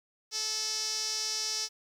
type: tone with band-pass filter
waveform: sawtooth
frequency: 436.1 Hz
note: A4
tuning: 15 cents flat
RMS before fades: -33 dBFS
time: 0.31-1.69 s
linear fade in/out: 50 ms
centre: 5400 Hz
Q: 6
effects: 10-bit